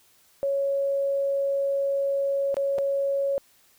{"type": "tone with dropouts", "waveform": "sine", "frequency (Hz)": 554.4, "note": "C#5", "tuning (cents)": 0, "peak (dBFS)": -22, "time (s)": [0.43, 3.38], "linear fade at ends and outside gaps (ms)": 0, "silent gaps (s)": [[2.543, 2.568], [2.782, 2.786]], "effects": ["white hiss -60 dBFS RMS until 3.78 s"]}